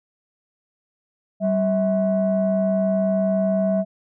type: tone pair together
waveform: sine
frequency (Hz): 192.95 / 649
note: G3 / E5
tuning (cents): -27 / -27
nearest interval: octave + major sixth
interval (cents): 2100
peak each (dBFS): -19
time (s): 1.4-3.85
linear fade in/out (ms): 50
effects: tanh soft clip ceiling -12 dBFS